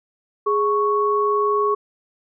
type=tone pair together; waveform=sine; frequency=415.3 / 1108.7 Hz; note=G#4 / C#6; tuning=0 / 0 cents; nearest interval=octave + perfect fourth; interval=1700 cents; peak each=-19 dBFS; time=0.46-1.75 s; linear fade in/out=10 ms; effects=none